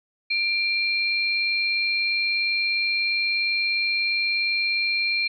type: tone pair together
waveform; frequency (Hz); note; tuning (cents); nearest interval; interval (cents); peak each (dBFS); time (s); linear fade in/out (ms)
sine; 2375 / 4192; D7 / C8; +19 / +2; minor seventh; 983; -22 / -26; 0.3-5.28; 10
effects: none